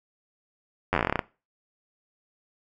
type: slowing click train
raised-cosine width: 0.5 ms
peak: -8 dBFS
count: 14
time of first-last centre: 0.93-1.192 s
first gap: 10 ms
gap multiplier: 1.11
effects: noise-tail reverb RT60 0.3 s tail -20 dB re dry